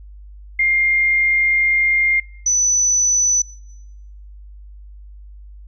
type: tone pair in turn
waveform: sine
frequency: 2115 / 5982 Hz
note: C7 / F#8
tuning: +18 / +18 cents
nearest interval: octave + tritone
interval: 1800 cents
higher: second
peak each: -13 dBFS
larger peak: neither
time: 0.59-2.2 / 2.46-3.42 s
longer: first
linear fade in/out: 5 ms
effects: noise-tail reverb RT60 1.0 s tail -24 dB re dry + added 50 Hz sine -36 dBFS peak until 5.67 s